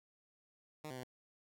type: tone with pitch steps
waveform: 10% pulse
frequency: 153.2 / 128.8 / 126.5 Hz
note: D#3 / C3 / B2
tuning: -27 / -27 / +42 cents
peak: -36 dBFS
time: 0.84-1.035 s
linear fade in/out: 5 ms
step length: 65 ms
effects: none